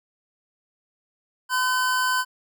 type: tone pair together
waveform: square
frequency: 1015.8 / 1521 Hz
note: B5 / F#6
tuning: +48 / +47 cents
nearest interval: perfect fifth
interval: 699 cents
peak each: -24 dBFS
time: 1.49-2.25 s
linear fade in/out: 50 ms
effects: none